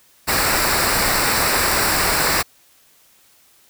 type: noise with comb filter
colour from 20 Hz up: pink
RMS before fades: -18 dBFS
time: 0.27-2.43 s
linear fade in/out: 20 ms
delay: 0.31 ms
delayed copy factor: -0.65
effects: white hiss -54 dBFS RMS until 3.69 s